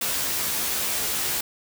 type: noise with comb filter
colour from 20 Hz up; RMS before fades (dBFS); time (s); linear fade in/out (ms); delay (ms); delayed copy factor
white; -26; 0.01-1.41; 5; 14; +0.85
effects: none